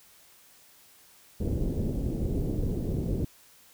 pink low-pass noise, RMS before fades -29 dBFS, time 1.4-3.25 s, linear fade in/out 5 ms, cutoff 430 Hz, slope 24 dB/octave, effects white hiss -57 dBFS RMS until 3.73 s

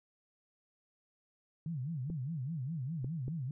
sine tone with vibrato, 145.2 Hz, D3, 19 cents flat, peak -35 dBFS, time 1.66-3.51 s, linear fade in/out 2 ms, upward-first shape sine, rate 4.9 Hz, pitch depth 280 cents each way
clicks, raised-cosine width 3 ms, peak -29 dBFS, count 3, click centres 2.101 / 3.045 / 3.281 s
effects none

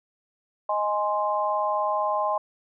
sine chord, Ab major, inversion second, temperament equal, 622.3 / 830.6 / 1046.5 Hz, Eb5 / Ab5 / C6, 0 / 0 / 0 cents, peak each -27 / -27 / -26 dBFS, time 0.69-2.38 s, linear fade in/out 5 ms, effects none

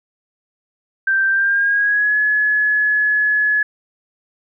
sine tone with pitch glide, 1568 to 1700.1 Hz, G6 to G#6, 0 to +40 cents, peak -13 dBFS, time 1.07-3.63 s, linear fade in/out 5 ms, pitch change +140 cents, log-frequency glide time 1.29-2.17 s, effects none

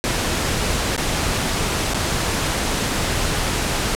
pink noise with dropouts, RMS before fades -21 dBFS, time 0.04-3.95 s, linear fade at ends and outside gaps 0 ms, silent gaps 0.964-0.978 / 1.936-1.945 s, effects low-pass 10000 Hz 12 dB/octave

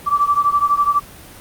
sine beating tone pair, 1157 / 1169 Hz, D6 / D6, -26 / -8 cents, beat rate 12 Hz, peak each -15 / -17 dBFS, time 0.06-1 s, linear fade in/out 20 ms, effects pink hiss -39 dBFS RMS until 1.4 s + Opus 32 kbps

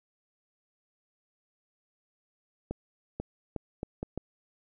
accelerating click train, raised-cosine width 2 ms, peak -20 dBFS, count 6, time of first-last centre 2.71-4.176 s, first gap 490 ms, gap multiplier 0.74, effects none

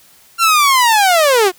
sawtooth linear sweep, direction down, 1386 to 346.9 Hz, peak -5 dBFS, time 0.38-1.52 s, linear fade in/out 50 ms, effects white hiss -47 dBFS RMS until 1.58 s

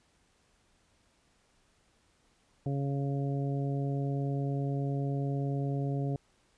harmonic tone, 139.2 Hz, C#3, 8 cents sharp, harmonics 1 / 2 / 3 / 4 / 5, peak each -30 / -37 / -40 / -44 / -44 dBFS, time 2.66-6.16 s, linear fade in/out 2 ms, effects pink hiss -69 dBFS RMS until 6.57 s + resampled to 22050 Hz

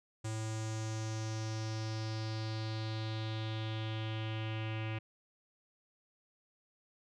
square tone with low-pass filter sweep, 110 Hz, A2, in tune, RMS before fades -38 dBFS, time 0.24-4.99 s, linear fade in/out 10 ms, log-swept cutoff 7700 to 2600 Hz, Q 3.9, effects none

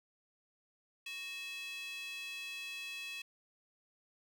square tone with high-pass filter, 370 Hz, F#4, in tune, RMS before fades -44 dBFS, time 1.06-3.22 s, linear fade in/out 5 ms, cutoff 2800 Hz, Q 7.3, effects none

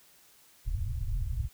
pink low-pass noise, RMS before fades -31 dBFS, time 0.65-1.49 s, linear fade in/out 50 ms, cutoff 130 Hz, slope 96 dB/octave, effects white hiss -60 dBFS RMS until 1.53 s

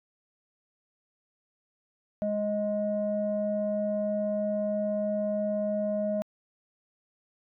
sine tone pair together, 207.7 / 626.2 Hz, G#3 / D#5, 0 / +11 cents, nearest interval octave + perfect fifth, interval 1911 cents, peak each -30 / -27 dBFS, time 2.22-6.22 s, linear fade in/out 0 ms, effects tanh soft clip ceiling -19 dBFS

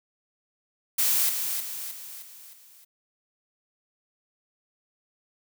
blue noise with echo, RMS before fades -23 dBFS, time 0.98-1.3 s, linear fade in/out 10 ms, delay 310 ms, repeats 5, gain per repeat -6 dB, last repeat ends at 2.85 s, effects none

